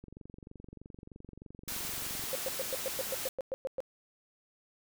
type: click train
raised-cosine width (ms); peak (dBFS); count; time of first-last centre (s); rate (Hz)
3; -35; 52; 0.04-2.238; 23.2
type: noise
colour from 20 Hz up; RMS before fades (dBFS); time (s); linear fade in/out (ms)
white; -38; 1.68-3.29; 2
type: tone bursts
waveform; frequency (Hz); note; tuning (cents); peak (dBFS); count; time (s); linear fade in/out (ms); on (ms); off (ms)
sine; 530; C5; +22; -31; 12; 2.33-3.804; 0; 22; 110
effects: none